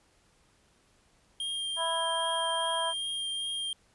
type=tone with vibrato; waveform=square; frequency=3208 Hz; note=G7; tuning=39 cents sharp; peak=-32 dBFS; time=1.4-3.73 s; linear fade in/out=2 ms; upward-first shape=triangle; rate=2.5 Hz; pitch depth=14 cents each way
type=harmonic tone; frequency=329.6 Hz; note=E4; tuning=in tune; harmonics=2 / 3 / 4 / 5; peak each=-34 / -31 / -45 / -40 dBFS; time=1.76-2.94 s; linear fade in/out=50 ms
effects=pink hiss -66 dBFS RMS until 3.94 s + resampled to 24000 Hz